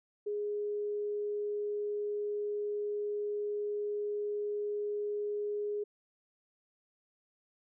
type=tone; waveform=sine; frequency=414.7 Hz; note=G#4; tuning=3 cents flat; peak=-32 dBFS; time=0.26-5.84 s; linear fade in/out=10 ms; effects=none